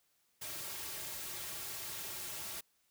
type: noise with comb filter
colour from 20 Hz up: white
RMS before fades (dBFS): -43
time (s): 0.41-2.61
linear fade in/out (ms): 10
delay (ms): 4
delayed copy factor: -0.65
effects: white hiss -75 dBFS RMS until 2.9 s